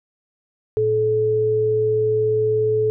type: tone pair together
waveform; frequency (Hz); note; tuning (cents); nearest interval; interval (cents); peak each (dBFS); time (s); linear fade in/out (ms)
sine; 114.32 / 431.6; A#2 / A4; -33 / -33; octave + major seventh; 2300; -26 / -16; 0.77-2.9; 0
effects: none